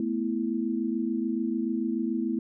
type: chord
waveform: sine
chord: A suspended second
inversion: none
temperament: equal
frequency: 220 / 246.9 / 329.6 Hz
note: A3 / B3 / E4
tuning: 0 / 0 / 0 cents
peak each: -30 dBFS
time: 0-2.39 s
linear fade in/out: 2 ms
effects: none